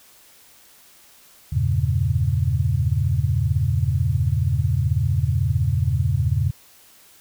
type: chord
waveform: sine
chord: E diminished seventh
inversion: none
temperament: equal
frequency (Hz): 82.41 / 98 / 116.54 / 138.59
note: E2 / G2 / Bb2 / Db3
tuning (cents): 0 / 0 / 0 / 0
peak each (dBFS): -23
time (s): 1.52-6.51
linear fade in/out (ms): 10
effects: white hiss -51 dBFS RMS until 7.2 s